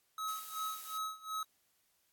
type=tone with tremolo; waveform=square; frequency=1282 Hz; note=E6; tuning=49 cents flat; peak=-36 dBFS; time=0.18-1.43 s; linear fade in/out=2 ms; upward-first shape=sine; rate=2.7 Hz; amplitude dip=90%
type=noise; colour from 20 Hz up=blue; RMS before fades=-48 dBFS; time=0.27-0.99 s; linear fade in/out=20 ms
effects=white hiss -75 dBFS RMS until 2.12 s + AAC 64 kbps